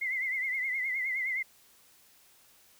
sine tone with vibrato, 2072 Hz, C7, 17 cents flat, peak -29 dBFS, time 0.01-1.43 s, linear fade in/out 10 ms, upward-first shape triangle, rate 9.6 Hz, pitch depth 94 cents each way, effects white hiss -61 dBFS RMS until 2.79 s

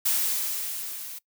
blue noise with level ramp, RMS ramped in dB -23 to -39 dBFS, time 0.05-1.19 s, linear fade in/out 10 ms, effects noise-tail reverb RT60 0.1 s tail -21 dB re dry

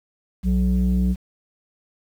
sine tone pair together, 61.74 / 184.85 Hz, B1 / F#3, 0 / -1 cents, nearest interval octave + perfect fifth, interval 1899 cents, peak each -17 dBFS, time 0.43-1.16 s, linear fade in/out 50 ms, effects tanh soft clip ceiling -14 dBFS + 8-bit

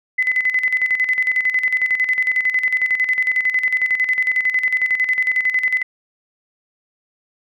sine tone with tremolo, 2020 Hz, B6, 39 cents sharp, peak -13 dBFS, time 0.18-5.83 s, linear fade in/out 10 ms, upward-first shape square, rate 11 Hz, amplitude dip 65%, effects none

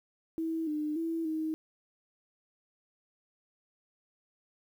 sine tone with pitch steps, 324.7 / 302.2 / 328.8 / 315.4 Hz, E4 / D4 / E4 / D#4, -26 / +50 / -4 / +24 cents, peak -30 dBFS, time 0.38-1.54 s, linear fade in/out 0 ms, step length 290 ms, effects 10-bit

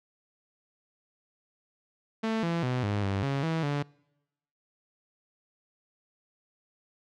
sawtooth tone with pitch steps, 222.5 / 168.6 / 126 / 102.5 / 98.1 / 138.2 / 162.4 / 144.2 Hz, A3 / E3 / B2 / G#2 / G2 / C#3 / E3 / D3, +20 / +39 / +35 / -22 / +2 / -5 / -26 / -31 cents, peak -23 dBFS, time 2.23-3.83 s, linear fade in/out 10 ms, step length 200 ms, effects noise-tail reverb RT60 0.9 s tail -25 dB re dry + low-pass 4000 Hz 12 dB/octave

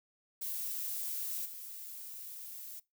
violet noise with level steps, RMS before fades -38 / -46 dBFS, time 0.41-2.8 s, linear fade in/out 10 ms, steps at 1.45 s, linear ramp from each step 10 ms, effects noise-tail reverb RT60 0.2 s tail -20 dB re dry

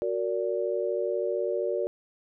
sine chord, Gb augmented, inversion none, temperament just, 370 / 462.5 / 578.1 Hz, Gb4 / Bb4 / D5, 0 / -14 / -27 cents, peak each -30 dBFS, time 0.02-1.87 s, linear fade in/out 0 ms, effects none

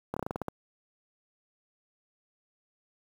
slowing click train, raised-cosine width 1 ms, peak -18 dBFS, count 9, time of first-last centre 0.14-0.483 s, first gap 25 ms, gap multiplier 1.15, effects high-pass 80 Hz 12 dB/octave + 8-bit

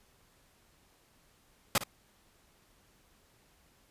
pink noise with echo, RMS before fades -26 dBFS, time 1.75-1.78 s, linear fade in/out 2 ms, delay 57 ms, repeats 1, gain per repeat -13 dB, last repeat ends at 1.837 s, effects pink hiss -66 dBFS RMS until 3.9 s + resampled to 32000 Hz

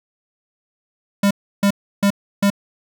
square tone bursts, 200.5 Hz, G3, 39 cents sharp, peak -13 dBFS, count 4, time 1.23-2.502 s, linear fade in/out 5 ms, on 78 ms, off 320 ms, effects none

